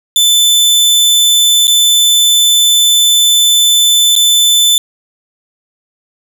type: tone with dropouts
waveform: sawtooth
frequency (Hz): 3520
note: A7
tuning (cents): 0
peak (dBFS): -3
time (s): 0.16-4.78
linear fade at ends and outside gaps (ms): 1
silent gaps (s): 1.671-1.679 / 4.154-4.162
effects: none